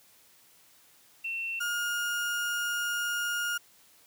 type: tone pair in turn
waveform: sine / 35% pulse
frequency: 2700 / 1422.9 Hz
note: E7 / F6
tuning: +41 / +32 cents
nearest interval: major seventh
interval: 1109 cents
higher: first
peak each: -31 / -27 dBFS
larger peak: second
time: 1.24-1.6 / 1.6-3.58 s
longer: second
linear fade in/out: 10 ms
effects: white hiss -60 dBFS RMS until 4.06 s + high-pass 60 Hz 12 dB/octave